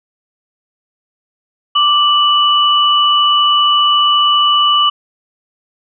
sine tone pair together, 1174.7 / 2960 Hz, D6 / F#7, 0 / 0 cents, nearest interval octave + major third, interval 1600 cents, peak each -11 dBFS, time 1.75-4.9 s, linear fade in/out 10 ms, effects none

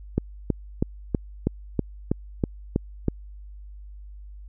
click train, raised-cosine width 3 ms, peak -8 dBFS, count 10, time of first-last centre 0.18-3.083 s, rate 3.1 Hz, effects added 50 Hz sine -39 dBFS peak until 4.48 s

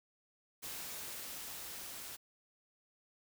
white noise with level ramp, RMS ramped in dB -44 to -47 dBFS, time 0.62-2.17 s, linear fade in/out 20 ms, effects none

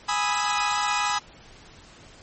sawtooth chord, E major seventh, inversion first, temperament equal with one note detuned, 830.6 / 987.8 / 1244.5 / 1309.4 Hz, G#5 / B5 / D#6 / E6, 0 / 0 / 0 / -12 cents, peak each -23 / -24 / -24 / -28 dBFS, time 0.08-1.19 s, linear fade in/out 10 ms, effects pink hiss -49 dBFS RMS until 2.22 s + MP3 32 kbps

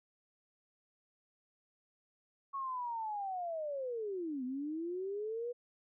sine linear two-way sweep, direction down then up, 1111 to 246.9 to 491 Hz, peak -36 dBFS, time 2.53-5.53 s, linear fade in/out 20 ms, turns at 4.44 s, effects none

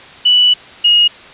sine tone pair in turn, 2960 / 2874 Hz, F#7 / F7, 0 / +49 cents, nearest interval minor second, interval 51 cents, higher first, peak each -6 dBFS, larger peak neither, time 0.25-0.54 / 0.84-1.08 s, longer first, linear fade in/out 10 ms, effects white hiss -36 dBFS RMS until 1.33 s + resampled to 8000 Hz

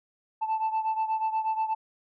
sine beating tone pair, 878 / 886.3 Hz, A5 / A5, -4 / +12 cents, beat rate 8.3 Hz, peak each -25 / -29 dBFS, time 0.41-1.75 s, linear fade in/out 20 ms, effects tanh soft clip ceiling -22 dBFS

